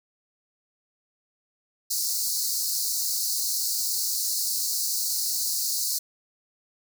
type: high-pass noise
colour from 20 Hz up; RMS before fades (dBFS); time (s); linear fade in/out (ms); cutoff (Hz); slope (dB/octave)
pink; -27; 1.9-5.99; 10; 4200; 96
effects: none